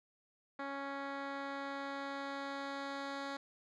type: tone with low-pass filter sweep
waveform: 10% pulse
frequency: 277.4 Hz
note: C#4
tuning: 1 cent sharp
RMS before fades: -42 dBFS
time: 0.59-3.37 s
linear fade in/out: 5 ms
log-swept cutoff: 2300 to 4400 Hz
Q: 1
effects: none